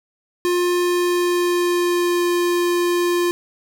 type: tone with pitch glide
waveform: square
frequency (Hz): 354 to 350.1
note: F4 to F4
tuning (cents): +23 to +4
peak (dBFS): -17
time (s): 0.45-3.31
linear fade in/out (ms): 0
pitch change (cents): -19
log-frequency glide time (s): 0.78-2.29
effects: none